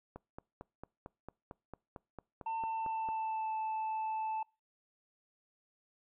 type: click train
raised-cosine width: 1 ms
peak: -31 dBFS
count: 14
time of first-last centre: 0.16-3.088 s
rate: 4.44 Hz
type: tone with pitch glide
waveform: triangle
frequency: 898 to 876.5 Hz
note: A5 to A5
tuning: +35 to -7 cents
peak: -32 dBFS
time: 2.46-4.43 s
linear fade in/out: 5 ms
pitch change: -42 cents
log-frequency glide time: 2.58-3.54 s
effects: noise-tail reverb RT60 0.3 s tail -26 dB re dry + resampled to 8000 Hz